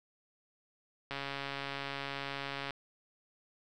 click train, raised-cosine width 0.3 ms, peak -22 dBFS, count 223, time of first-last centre 1.11-2.707 s, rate 139 Hz, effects none

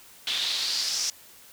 pink noise with band-pass filter sweep, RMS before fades -28 dBFS, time 0.27-1.1 s, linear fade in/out 2 ms, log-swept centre 3400 to 5800 Hz, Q 4.1, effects white hiss -51 dBFS RMS until 1.52 s

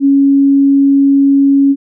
sine tone, 277.2 Hz, C#4, in tune, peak -5 dBFS, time 0-1.76 s, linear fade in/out 50 ms, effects none

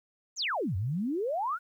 sine exponential two-way sweep, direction down then up, 7550 to 87.5 to 1507 Hz, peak -28 dBFS, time 0.36-1.59 s, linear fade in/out 50 ms, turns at 0.76 s, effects 11-bit

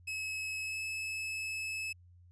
40% pulse tone with pitch glide, 2576 to 2597 Hz, E7 to E7, -41 to -26 cents, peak -35 dBFS, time 0.07-1.93 s, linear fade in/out 10 ms, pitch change +15 cents, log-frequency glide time 0.62-0.78 s, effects added 88 Hz sine -56 dBFS peak until 2.31 s + resampled to 22050 Hz

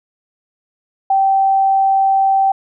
sine tone, 777 Hz, G5, 16 cents flat, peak -10 dBFS, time 1.1-2.52 s, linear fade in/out 5 ms, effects none

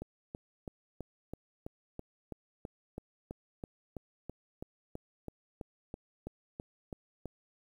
click train, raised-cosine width 2 ms, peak -27 dBFS, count 23, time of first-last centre 0.02-7.257 s, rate 3.04 Hz, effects 10-bit

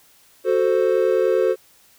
triangle chord, F# diminished, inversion none, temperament equal, 370 / 440 / 523.3 Hz, F#4 / A4 / C5, 0 / 0 / 0 cents, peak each -18 dBFS, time 0.44-1.56 s, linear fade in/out 50 ms, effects white hiss -54 dBFS RMS until 1.98 s

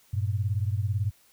sine beating tone pair, 97 / 115 Hz, G2 / A#2, -18 / -23 cents, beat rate 18 Hz, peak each -26 / -29 dBFS, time 0.13-1.11 s, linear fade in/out 10 ms, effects white hiss -61 dBFS RMS until 1.32 s

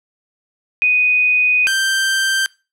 sine / sawtooth tone pair in turn, 2489 / 1568 Hz, D#7 / G6, 0 / 0 cents, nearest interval minor sixth, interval 800 cents, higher first, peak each -11 dBFS, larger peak neither, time 0.82-1.67 / 1.67-2.46 s, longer first, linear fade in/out 0 ms, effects noise-tail reverb RT60 0.3 s tail -23 dB re dry + low-pass 12000 Hz 12 dB/octave

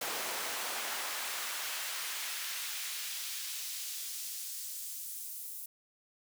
pink noise with high-pass filter sweep, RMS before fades -39 dBFS, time 0.01-5.66 s, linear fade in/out 5 ms, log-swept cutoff 500 to 11000 Hz, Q 0.74, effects none

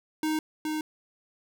square tone pair in turn, 311.1 / 309 Hz, D#4 / D#4, 0 / -12 cents, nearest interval unison, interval 12 cents, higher first, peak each -26 / -29 dBFS, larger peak first, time 0.23-0.39 / 0.65-0.81 s, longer neither, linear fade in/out 2 ms, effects none

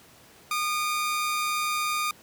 sawtooth tone pair together, 1221 / 2300 Hz, D#6 / D7, -33 / -37 cents, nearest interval major seventh, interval 1096 cents, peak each -22 / -32 dBFS, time 0.51-2.11 s, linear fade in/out 2 ms, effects pink hiss -53 dBFS RMS until 2.22 s + high-pass 100 Hz 12 dB/octave

